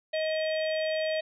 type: harmonic tone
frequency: 629 Hz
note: D#5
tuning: 19 cents sharp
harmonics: 1 / 3 / 4 / 5 / 6 / 7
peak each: -27 / -37 / -39 / -41 / -43 / -44 dBFS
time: 0.13-1.21 s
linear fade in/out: 10 ms
effects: none